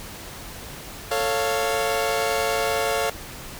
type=chord; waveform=sawtooth; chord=A augmented; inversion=none; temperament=equal with one note detuned; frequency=443.6 / 554.4 / 698.5 Hz; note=A4 / C#5 / E#5; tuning=+14 / 0 / 0 cents; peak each=-22 dBFS; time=1.11-3.1 s; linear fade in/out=5 ms; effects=pink hiss -38 dBFS RMS until 3.59 s